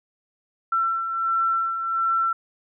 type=beating tone pair; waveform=sine; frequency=1345 / 1346.4 Hz; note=E6 / E6; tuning=+34 / +36 cents; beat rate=1.4 Hz; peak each=-30 / -21 dBFS; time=0.72-2.33 s; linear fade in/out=5 ms; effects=none